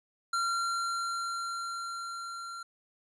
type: tone with level ramp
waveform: square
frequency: 1374 Hz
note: F6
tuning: 29 cents flat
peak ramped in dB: -28 to -40 dBFS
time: 0.33-2.63 s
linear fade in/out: 5 ms
effects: resampled to 22050 Hz